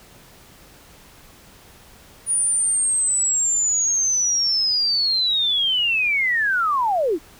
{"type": "linear sweep", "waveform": "sine", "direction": "down", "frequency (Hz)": [9660, 277.2], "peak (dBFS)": -17, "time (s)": [2.26, 7.19], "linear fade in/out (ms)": 50, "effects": ["pink hiss -48 dBFS RMS until 7.39 s"]}